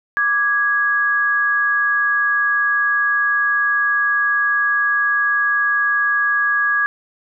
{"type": "tone pair together", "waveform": "sine", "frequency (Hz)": [1174.7, 1660.1], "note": ["D6", "G#6"], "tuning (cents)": [0, -1], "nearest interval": "tritone", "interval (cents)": 599, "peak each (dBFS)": [-21, -15], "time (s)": [0.17, 6.86], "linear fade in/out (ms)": 0, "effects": []}